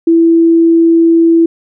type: tone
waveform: sine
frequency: 331.8 Hz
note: E4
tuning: 11 cents sharp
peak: -4 dBFS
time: 0.07-1.46 s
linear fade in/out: 5 ms
effects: none